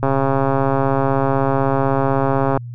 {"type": "click train", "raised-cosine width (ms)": 1, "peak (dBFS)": -4, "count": 347, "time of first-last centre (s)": [0.03, 2.574], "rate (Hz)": 136, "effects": ["added 120 Hz sine -28 dBFS peak until 2.74 s"]}